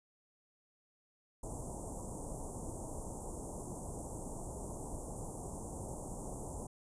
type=band-stop noise; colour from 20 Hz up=pink; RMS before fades=-43 dBFS; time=1.43-6.67 s; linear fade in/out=5 ms; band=960 to 7200 Hz; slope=48 dB/octave; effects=resampled to 22050 Hz